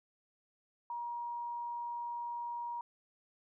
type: tone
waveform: sine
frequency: 950 Hz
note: A#5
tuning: 33 cents sharp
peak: -37 dBFS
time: 0.9-2.81 s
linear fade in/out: 2 ms
effects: none